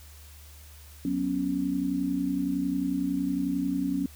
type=chord; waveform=sine; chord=F# suspended fourth; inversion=none; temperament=equal with one note detuned; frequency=185 / 246.2 / 277.2 Hz; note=F#3 / B3 / C#4; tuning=0 / -5 / 0 cents; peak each=-32 / -32 / -27 dBFS; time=1.05-4.06 s; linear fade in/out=2 ms; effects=added 74 Hz sine -47 dBFS peak until 4.15 s + white hiss -53 dBFS RMS until 4.15 s